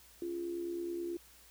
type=tone with amplitude modulation; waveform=sine; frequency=344.7 Hz; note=F4; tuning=23 cents flat; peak=-33 dBFS; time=0.22-1.17 s; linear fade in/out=2 ms; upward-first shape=sine; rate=69.4 Hz; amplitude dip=55%; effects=added 60 Hz sine -66 dBFS peak until 1.5 s + white hiss -60 dBFS RMS until 1.5 s